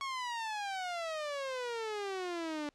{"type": "exponential sweep", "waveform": "sawtooth", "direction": "down", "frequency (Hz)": [1108.7, 290], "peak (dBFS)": -32, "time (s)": [0.01, 2.69], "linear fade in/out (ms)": 0, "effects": ["pink hiss -73 dBFS RMS until 2.74 s", "low-pass 6000 Hz 12 dB/octave"]}